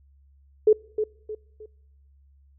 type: tone with echo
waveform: sine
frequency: 429.2 Hz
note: A4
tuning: 43 cents flat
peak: -12 dBFS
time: 0.67-0.73 s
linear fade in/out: 5 ms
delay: 310 ms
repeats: 3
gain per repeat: -9 dB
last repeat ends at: 1.66 s
effects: noise-tail reverb RT60 1.0 s tail -26 dB re dry + added 69 Hz sine -54 dBFS peak until 2.58 s